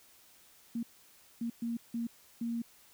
sine tone bursts at uneven times, 233.1 Hz, A#3, in tune, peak -32 dBFS, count 5, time 0.75-0.83 / 1.41-1.5 / 1.62-1.77 / 1.94-2.07 / 2.41-2.62 s, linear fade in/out 5 ms, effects white hiss -61 dBFS RMS until 2.93 s

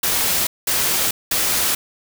white noise bursts, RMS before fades -19 dBFS, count 3, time 0.03-1.75 s, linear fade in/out 5 ms, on 440 ms, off 200 ms, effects none

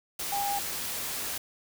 sine tone in noise, 805 Hz, G5, 46 cents sharp, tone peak -28 dBFS, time 0.32-0.59 s, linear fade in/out 5 ms, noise white, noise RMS -34 dBFS, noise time 0.19-1.38 s, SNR +3 dB, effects none

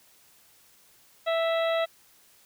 harmonic tone with a mistuned harmonic, 659.3 Hz, E5, in tune, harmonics 1 / 2 / 3 / 4 / 5 / 6, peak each -24 / -33 / -35 / -39 / -39 / -39 dBFS, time 1.26-1.86 s, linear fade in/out 20 ms, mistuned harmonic 6, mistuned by -47 cents, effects white hiss -59 dBFS RMS until 2.45 s

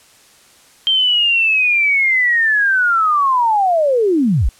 sine linear sweep, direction down, 3155 to 36.71 Hz, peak -11 dBFS, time 0.87-4.49 s, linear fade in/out 0 ms, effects white hiss -48 dBFS RMS until 4.59 s + low-pass 10000 Hz 12 dB/octave

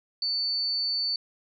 sine tone, 4500 Hz, C#8, 25 cents sharp, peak -25 dBFS, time 0.22-1.16 s, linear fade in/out 2 ms, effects none

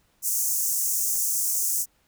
pink high-pass noise, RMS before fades -25 dBFS, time 0.22-1.86 s, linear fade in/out 50 ms, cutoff 6100 Hz, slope 48 dB/octave, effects pink hiss -66 dBFS RMS until 2.07 s

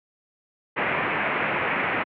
white low-pass noise, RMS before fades -25 dBFS, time 0.76-2.04 s, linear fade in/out 20 ms, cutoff 2500 Hz, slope 48 dB/octave, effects high-pass 150 Hz 12 dB/octave

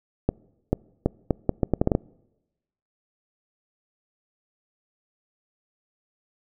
accelerating click train, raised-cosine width 2 ms, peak -6 dBFS, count 11, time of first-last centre 0.29-1.951 s, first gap 440 ms, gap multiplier 0.75, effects noise-tail reverb RT60 1.0 s tail -26 dB re dry

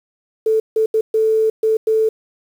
sine tone bursts at uneven times, 440 Hz, A4, in tune, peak -12 dBFS, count 6, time 0.46-0.6 / 0.76-0.86 / 0.94-1.01 / 1.14-1.5 / 1.63-1.77 / 1.87-2.09 s, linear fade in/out 5 ms, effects 7-bit

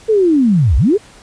sine linear two-way sweep, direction down then up, 456.1 to 51.91 to 450.2 Hz, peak -8 dBFS, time 0.08-0.98 s, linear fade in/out 20 ms, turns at 0.77 s, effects pink hiss -42 dBFS RMS until 1.22 s + resampled to 22050 Hz

